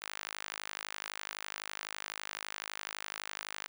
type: tone with high-pass filter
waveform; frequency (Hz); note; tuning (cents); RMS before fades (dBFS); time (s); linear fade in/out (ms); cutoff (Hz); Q
sawtooth; 51.91; G#1; 0; -43; 0.01-3.68; 20; 1500; 0.96
effects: none